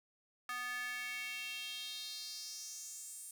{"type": "tone with high-pass filter sweep", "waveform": "square", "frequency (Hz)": 246.9, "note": "B3", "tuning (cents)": 0, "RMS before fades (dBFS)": -44, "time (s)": [0.49, 3.31], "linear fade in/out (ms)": 2, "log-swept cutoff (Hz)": [1400, 9000], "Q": 3.8, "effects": []}